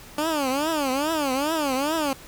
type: tone with vibrato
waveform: 15% pulse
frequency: 290 Hz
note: D4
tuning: 22 cents flat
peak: -16 dBFS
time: 0.18-2.13 s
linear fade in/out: 2 ms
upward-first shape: triangle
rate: 2.4 Hz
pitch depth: 240 cents each way
effects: pink hiss -45 dBFS RMS until 2.27 s